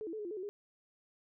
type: tone with pitch steps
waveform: sine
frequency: 432.2 / 331.2 / 434.9 / 417.6 / 346.9 / 428.3 / 369.4 / 409.8 Hz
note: A4 / E4 / A4 / G#4 / F4 / A4 / F#4 / G#4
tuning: -31 / +8 / -20 / +10 / -12 / -47 / -3 / -23 cents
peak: -38 dBFS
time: 0.01-0.49 s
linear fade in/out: 0 ms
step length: 60 ms
effects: none